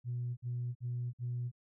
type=tone bursts; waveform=sine; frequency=121.9 Hz; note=B2; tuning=22 cents flat; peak=-33 dBFS; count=4; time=0.04-1.516 s; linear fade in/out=50 ms; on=330 ms; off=52 ms; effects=tanh soft clip ceiling -30 dBFS